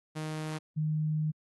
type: tone pair in turn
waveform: sawtooth / sine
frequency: 155.56 / 154.31 Hz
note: D#3 / D#3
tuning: 0 / -14 cents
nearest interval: unison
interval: 14 cents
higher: first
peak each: -30 / -27 dBFS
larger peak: second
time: 0.15-0.59 / 0.76-1.32 s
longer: second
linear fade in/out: 20 ms
effects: AAC 32 kbps